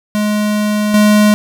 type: tone with level steps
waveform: square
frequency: 210 Hz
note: G#3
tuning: 19 cents sharp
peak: -13 / -7 dBFS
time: 0.15-1.34 s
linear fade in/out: 0 ms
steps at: 0.94 s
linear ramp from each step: 2 ms
effects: none